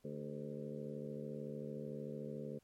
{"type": "harmonic tone with a mistuned harmonic", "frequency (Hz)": 73.42, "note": "D2", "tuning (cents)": 0, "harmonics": [2, 3, 4, 5, 6, 7, 8], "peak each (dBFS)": [-48, -47, -54, -52, -49, -49, -60], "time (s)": [0.04, 2.59], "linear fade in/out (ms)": 10, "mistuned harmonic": 5, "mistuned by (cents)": 71, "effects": ["pink hiss -75 dBFS RMS until 2.63 s", "MP3 64 kbps"]}